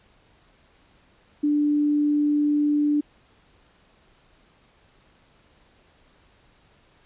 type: tone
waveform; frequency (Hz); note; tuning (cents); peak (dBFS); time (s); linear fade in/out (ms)
sine; 294.6; D4; +6; -18; 1.43-3.01; 10
effects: pink hiss -59 dBFS RMS until 7.05 s + resampled to 8000 Hz